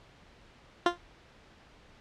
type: tone with exponential decay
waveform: 15% pulse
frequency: 349.2 Hz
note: F4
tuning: in tune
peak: -12 dBFS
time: 0.86-0.98 s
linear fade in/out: 2 ms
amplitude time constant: 25 ms
effects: pink hiss -57 dBFS RMS until 2 s + low-pass 4000 Hz 12 dB/octave